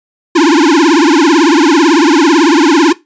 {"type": "tone with vibrato", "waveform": "square", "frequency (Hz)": 314.3, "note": "D#4", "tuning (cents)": 18, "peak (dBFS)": -5, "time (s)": [0.35, 2.93], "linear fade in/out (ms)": 10, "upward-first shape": "triangle", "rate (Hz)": 18, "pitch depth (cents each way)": 260, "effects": ["noise-tail reverb RT60 0.2 s tail -18 dB re dry", "resampled to 16000 Hz"]}